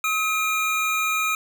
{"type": "tone pair together", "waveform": "square", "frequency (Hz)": [1277, 2411], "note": ["D#6", "D7"], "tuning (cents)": [45, 45], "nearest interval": "major seventh", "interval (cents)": 1100, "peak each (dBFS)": [-25, -24], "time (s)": [0.04, 1.35], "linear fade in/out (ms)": 2, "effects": []}